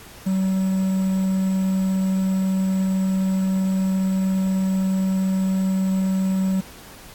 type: tone with quantisation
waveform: triangle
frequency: 190 Hz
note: F#3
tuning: 46 cents sharp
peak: -16 dBFS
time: 0.26-6.61 s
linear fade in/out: 10 ms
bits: 7
effects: pink hiss -43 dBFS RMS until 7.14 s + AAC 64 kbps